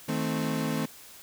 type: chord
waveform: 35% pulse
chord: A diminished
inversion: second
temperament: equal with one note detuned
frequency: 158.1 / 220 / 261.6 Hz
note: Eb3 / A3 / C4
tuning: +28 / 0 / 0 cents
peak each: -30 dBFS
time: 0.08-0.86 s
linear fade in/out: 10 ms
effects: white hiss -49 dBFS RMS until 1.22 s